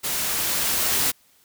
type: noise with level ramp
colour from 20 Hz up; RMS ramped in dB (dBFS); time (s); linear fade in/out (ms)
white; -26 to -21; 0.03-1.12; 20
effects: white hiss -59 dBFS RMS until 1.44 s